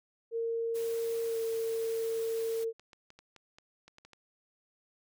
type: tone with pitch glide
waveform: sine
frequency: 459.4 to 453.3 Hz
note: A#4 to A#4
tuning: -25 to -48 cents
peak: -30 dBFS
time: 0.31-2.73 s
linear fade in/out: 50 ms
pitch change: -23 cents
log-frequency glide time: 1.27-1.38 s
type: noise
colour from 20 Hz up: white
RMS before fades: -48 dBFS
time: 0.74-2.65 s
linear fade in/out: 20 ms
type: clicks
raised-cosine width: 0.2 ms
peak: -36 dBFS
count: 10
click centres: 2.796 / 2.932 / 3.104 / 3.19 / 3.363 / 3.585 / 3.88 / 3.984 / 4.05 / 4.133 s
effects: none